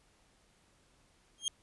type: tone with exponential growth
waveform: 25% pulse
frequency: 3219 Hz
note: G7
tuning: 45 cents sharp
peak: -23 dBFS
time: 1.38-1.48 s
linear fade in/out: 1 ms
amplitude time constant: 21 ms
effects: pink hiss -68 dBFS RMS until 1.62 s + resampled to 24000 Hz